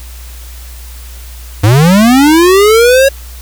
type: linear sweep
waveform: square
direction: up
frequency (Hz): 96.2 to 554.4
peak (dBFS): -4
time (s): 1.63-3.09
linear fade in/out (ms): 10
effects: added 60 Hz sine -26 dBFS peak until 3.41 s + white hiss -35 dBFS RMS until 3.41 s